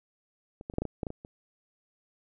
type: clicks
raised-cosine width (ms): 2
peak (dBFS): -29 / -22 / -29 / -13 / -17 / -20 / -18 / -21 / -25 / -30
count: 10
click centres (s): 0.611 / 0.699 / 0.738 / 0.784 / 0.82 / 0.853 / 1.032 / 1.068 / 1.104 / 1.249
effects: none